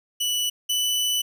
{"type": "tone pair in turn", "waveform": "sawtooth", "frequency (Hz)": [2960, 2981], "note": ["F#7", "F#7"], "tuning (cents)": [0, 12], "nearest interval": "unison", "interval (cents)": 12, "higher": "second", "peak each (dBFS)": [-19, -18], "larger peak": "second", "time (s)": [[0.2, 0.5], [0.69, 1.22]], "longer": "second", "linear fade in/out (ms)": 10, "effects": []}